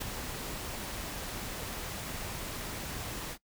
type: noise with ADSR envelope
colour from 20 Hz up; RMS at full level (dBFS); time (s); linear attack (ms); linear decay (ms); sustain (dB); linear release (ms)
pink; -33; 0-3.38; 19; 4; -6; 66
effects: noise-tail reverb RT60 0.1 s tail -20 dB re dry